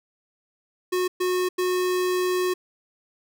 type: tone bursts at uneven times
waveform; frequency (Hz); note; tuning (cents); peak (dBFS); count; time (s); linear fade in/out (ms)
square; 364.4; F#4; -26; -22; 3; 0.92-1.08 / 1.2-1.49 / 1.58-2.54; 10
effects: none